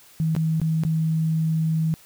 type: tone with dropouts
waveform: sine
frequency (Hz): 160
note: D#3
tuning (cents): +49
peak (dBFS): -19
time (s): 0.2-1.94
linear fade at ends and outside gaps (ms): 0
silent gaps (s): 0.351-0.364 / 0.6-0.616 / 0.836-0.85
effects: white hiss -51 dBFS RMS until 2.05 s